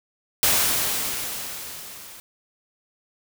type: noise with level ramp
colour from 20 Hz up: white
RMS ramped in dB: -18 to -43 dBFS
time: 0.43-2.2 s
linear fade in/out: 0 ms
effects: none